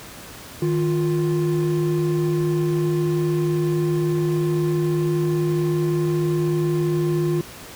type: tone pair together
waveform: triangle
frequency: 155.37 / 350 Hz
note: D#3 / F4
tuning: -2 / +4 cents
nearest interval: octave + major second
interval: 1406 cents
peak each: -19 dBFS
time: 0.62-7.41 s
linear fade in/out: 2 ms
effects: pink hiss -39 dBFS RMS until 7.75 s + high-pass 60 Hz 12 dB/octave